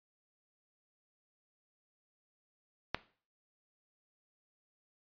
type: click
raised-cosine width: 0.3 ms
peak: -14 dBFS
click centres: 2.946 s
effects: noise-tail reverb RT60 0.4 s tail -17 dB re dry + resampled to 11025 Hz